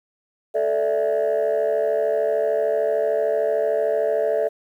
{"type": "chord", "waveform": "sine", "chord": "A suspended fourth", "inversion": "none", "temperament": "just", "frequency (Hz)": [440, 586.7, 660], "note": ["A4", "D5", "E5"], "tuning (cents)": [0, -2, 2], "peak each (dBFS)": -21, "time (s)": [0.54, 4.49], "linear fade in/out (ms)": 20, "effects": ["tanh soft clip ceiling -14 dBFS", "9-bit"]}